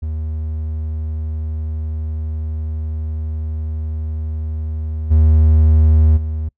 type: tone with level steps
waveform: triangle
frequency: 78 Hz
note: D#2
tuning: 5 cents sharp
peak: -18 / -6 / -17 dBFS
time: 0.02-6.49 s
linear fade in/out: 10 ms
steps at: 5.1 / 6.16 s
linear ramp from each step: 20 ms
effects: noise-tail reverb RT60 0.1 s tail -26 dB re dry